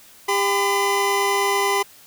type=tone pair together; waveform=25% pulse; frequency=398.6 / 1011 Hz; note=G4 / B5; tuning=+29 / +40 cents; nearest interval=octave + major third; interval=1611 cents; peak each=-17 dBFS; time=0.28-1.83 s; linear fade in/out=10 ms; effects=white hiss -48 dBFS RMS until 2.06 s